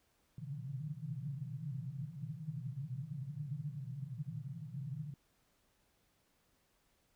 white band-pass noise, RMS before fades -43 dBFS, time 0.38-5.14 s, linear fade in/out 2 ms, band 120 to 160 Hz, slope 96 dB/octave, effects pink hiss -75 dBFS RMS until 7.15 s

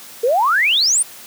sine exponential sweep, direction up, 440 to 9690 Hz, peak -12 dBFS, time 0.23-1.03 s, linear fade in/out 10 ms, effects white hiss -38 dBFS RMS until 1.26 s + high-pass 150 Hz 12 dB/octave

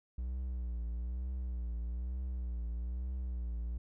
triangle tone with vibrato, 60.6 Hz, B1, 32 cents flat, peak -33 dBFS, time 0.18-3.78 s, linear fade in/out 5 ms, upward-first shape triangle, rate 1.1 Hz, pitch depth 99 cents each way, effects none

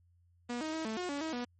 sawtooth tone with pitch steps, 241.6 / 313.7 / 319.5 / 220.2 / 360 / 284.7 / 319 / 243.6 Hz, B3 / D#4 / D#4 / A3 / F#4 / C#4 / D#4 / B3, -38 / +14 / +46 / +2 / -47 / +46 / +43 / -24 cents, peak -31 dBFS, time 0.49-1.45 s, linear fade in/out 10 ms, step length 120 ms, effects added 87 Hz sine -64 dBFS peak until 1.59 s + MP3 32 kbps

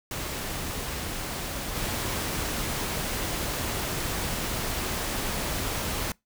pink noise with level steps, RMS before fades -33 / -30 dBFS, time 0.11-6.12 s, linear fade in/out 2 ms, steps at 1.75 s, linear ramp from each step 5 ms, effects noise-tail reverb RT60 0.2 s tail -25 dB re dry

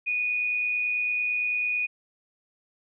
sine tone with amplitude modulation, 2468 Hz, D#7, 15 cents flat, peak -22 dBFS, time 0.06-1.87 s, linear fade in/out 20 ms, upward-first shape sine, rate 109 Hz, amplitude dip 40%, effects none

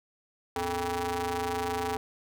sawtooth ring-modulated tone, 178.3 Hz, F3, 36 cents sharp, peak -22 dBFS, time 0.56-1.97 s, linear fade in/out 0 ms, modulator 611 Hz, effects none

